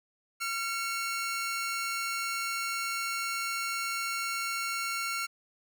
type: tone pair together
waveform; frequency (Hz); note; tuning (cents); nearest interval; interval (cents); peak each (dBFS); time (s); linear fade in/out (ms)
sawtooth; 1372 / 2210; F6 / C#7; -31 / -6; minor sixth; 825; -29 / -32; 0.4-5.27; 20
effects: none